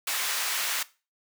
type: high-pass noise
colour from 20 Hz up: pink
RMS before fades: -29 dBFS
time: 0.07-0.83 s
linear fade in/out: 5 ms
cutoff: 1400 Hz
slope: 12 dB/octave
effects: noise-tail reverb RT60 0.3 s tail -18 dB re dry